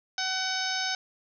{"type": "harmonic tone with a mistuned harmonic", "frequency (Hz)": 753, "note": "F#5", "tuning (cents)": 30, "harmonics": [1, 2, 3, 4, 5, 6, 7, 8], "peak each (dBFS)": [-35, -33, -38, -39, -35, -39, -33, -39], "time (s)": [0.18, 0.95], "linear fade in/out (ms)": 2, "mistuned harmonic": 8, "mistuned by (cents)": 66, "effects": []}